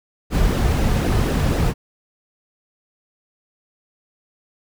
brown noise with flanger, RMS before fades -18 dBFS, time 0.3-1.74 s, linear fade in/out 50 ms, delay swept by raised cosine 0.88 to 3.78 ms, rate 4 Hz, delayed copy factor -0.5, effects none

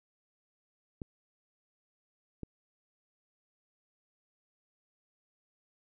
clicks, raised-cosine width 3 ms, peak -26 dBFS, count 2, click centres 1.018 / 2.433 s, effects none

